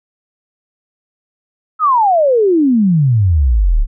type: exponential sweep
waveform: sine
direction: down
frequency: 1318.5 to 31.84 Hz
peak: -8 dBFS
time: 1.79-3.87 s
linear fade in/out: 50 ms
effects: none